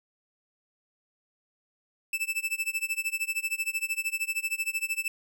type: tone with tremolo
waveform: 45% pulse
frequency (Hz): 2637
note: E7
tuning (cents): 0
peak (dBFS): -25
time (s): 2.13-5.08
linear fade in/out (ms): 2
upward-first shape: sine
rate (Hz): 13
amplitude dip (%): 95
effects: none